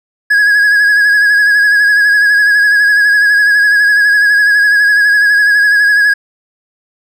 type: tone with vibrato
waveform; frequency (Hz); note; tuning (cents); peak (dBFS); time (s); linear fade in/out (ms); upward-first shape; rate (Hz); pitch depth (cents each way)
triangle; 1663; G#6; +2; -4; 0.3-6.14; 10; sine; 12; 39
effects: none